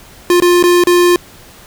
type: tone with dropouts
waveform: square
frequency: 352.3 Hz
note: F4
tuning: 15 cents sharp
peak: -7 dBFS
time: 0.3-1.16 s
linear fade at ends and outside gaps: 1 ms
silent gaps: 0.401-0.422 / 0.627-0.638 / 0.838-0.871 s
effects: pink hiss -39 dBFS RMS until 1.66 s